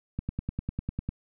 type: click train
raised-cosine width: 5 ms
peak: -18 dBFS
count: 10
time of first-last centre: 0.19-1.09 s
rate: 10 Hz
effects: none